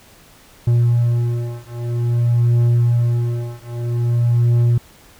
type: beating tone pair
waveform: triangle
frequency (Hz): 118.8 / 119.31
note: A#2 / A#2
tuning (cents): +33 / +41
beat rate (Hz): 0.51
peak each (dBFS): -15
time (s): 0.67-4.78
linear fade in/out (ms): 5
effects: pink hiss -47 dBFS RMS until 5.19 s